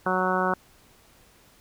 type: harmonic tone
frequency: 185 Hz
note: F#3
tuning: in tune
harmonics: 1 / 2 / 3 / 4 / 5 / 6 / 7 / 8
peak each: -30 / -30 / -30 / -30 / -30 / -30 / -30 / -30 dBFS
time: 0.06-0.54 s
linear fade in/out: 2 ms
effects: pink hiss -57 dBFS RMS until 1.6 s